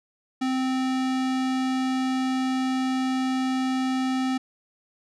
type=tone with low-pass filter; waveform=square; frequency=260 Hz; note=C4; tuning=11 cents flat; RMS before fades=-25 dBFS; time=0.41-4.38 s; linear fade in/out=10 ms; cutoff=6500 Hz; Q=0.65; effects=none